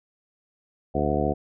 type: harmonic tone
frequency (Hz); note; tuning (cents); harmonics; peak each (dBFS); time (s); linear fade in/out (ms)
73.42; D2; 0; 1 / 2 / 3 / 4 / 5 / 6 / 7 / 9 / 10; -30 / -30 / -30 / -30 / -30 / -30 / -30 / -30 / -30; 0.94-1.34; 20
effects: none